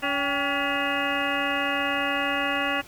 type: harmonic tone with a mistuned harmonic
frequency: 282.9 Hz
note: C#4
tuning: 35 cents sharp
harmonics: 1 / 2 / 3 / 4 / 5 / 6 / 7 / 9 / 10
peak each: -32 / -32 / -32 / -32 / -32 / -32 / -32 / -32 / -32 dBFS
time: 0.02-2.82 s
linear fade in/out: 20 ms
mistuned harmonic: 3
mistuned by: -110 cents
effects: pink hiss -48 dBFS RMS until 2.87 s